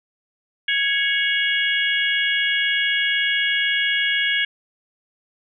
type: harmonic tone with a mistuned harmonic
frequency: 554 Hz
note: C#5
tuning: 1 cent flat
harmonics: 3 / 4 / 5 / 6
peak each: -22 / -23 / -24 / -25 dBFS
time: 0.68-4.45 s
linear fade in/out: 5 ms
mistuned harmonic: 5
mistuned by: +54 cents
effects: none